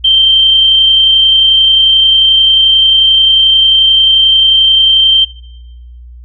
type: tone with amplitude modulation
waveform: sine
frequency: 3136 Hz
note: G7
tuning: in tune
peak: -3 dBFS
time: 0.04-5.25 s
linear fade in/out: 10 ms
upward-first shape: sine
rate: 31.3 Hz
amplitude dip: 25%
effects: noise-tail reverb RT60 1.0 s tail -20 dB re dry + added 60 Hz sine -29 dBFS peak until 6.24 s